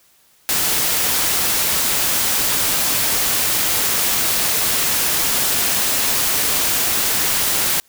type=noise; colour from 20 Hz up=white; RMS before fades=-18 dBFS; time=0.49-7.8 s; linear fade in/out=0 ms; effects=white hiss -55 dBFS RMS until 7.88 s